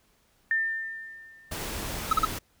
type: tone with exponential decay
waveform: sine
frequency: 1798 Hz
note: A6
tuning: 37 cents sharp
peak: -21 dBFS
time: 0.51-1.76 s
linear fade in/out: 1 ms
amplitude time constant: 270 ms
type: noise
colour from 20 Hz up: pink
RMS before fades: -34 dBFS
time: 1.51-2.39 s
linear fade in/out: 10 ms
type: tone bursts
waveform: triangle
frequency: 1287 Hz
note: E6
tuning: 42 cents flat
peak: -16 dBFS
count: 3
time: 2.11-2.251 s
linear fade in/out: 5 ms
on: 21 ms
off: 39 ms
effects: pink hiss -66 dBFS RMS until 2.6 s